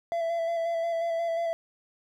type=tone with vibrato; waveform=triangle; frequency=670 Hz; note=E5; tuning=28 cents sharp; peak=-24 dBFS; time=0.12-1.53 s; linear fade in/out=0 ms; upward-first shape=square; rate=5.6 Hz; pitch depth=19 cents each way; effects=none